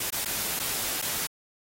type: noise with dropouts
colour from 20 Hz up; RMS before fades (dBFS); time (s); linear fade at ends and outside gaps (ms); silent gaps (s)
white; -30; 0-1.27; 5; 0.104-0.124 / 0.249-0.257 / 0.593-0.597 / 1.017-1.022
effects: AAC 48 kbps